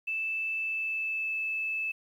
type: tone with pitch glide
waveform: sine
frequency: 2637 to 2620 Hz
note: E7 to E7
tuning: 0 to -11 cents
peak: -29 dBFS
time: 0.07-1.92 s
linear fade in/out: 10 ms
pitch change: -11 cents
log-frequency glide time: 0.58-1.36 s
effects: 10-bit